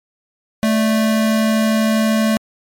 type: tone pair together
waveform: square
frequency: 219.5 / 586 Hz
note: A3 / D5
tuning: -4 / -4 cents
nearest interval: octave + perfect fourth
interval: 1700 cents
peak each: -14 / -24 dBFS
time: 0.63-2.37 s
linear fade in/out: 0 ms
effects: MP3 64 kbps